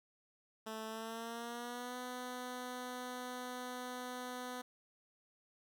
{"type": "tone with pitch glide", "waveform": "10% pulse", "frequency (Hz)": [220, 249.8], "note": ["A3", "B3"], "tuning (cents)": [0, 20], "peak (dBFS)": -34, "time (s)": [0.66, 4.62], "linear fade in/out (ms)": 10, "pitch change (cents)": 220, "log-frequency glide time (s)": [0.87, 1.97], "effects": []}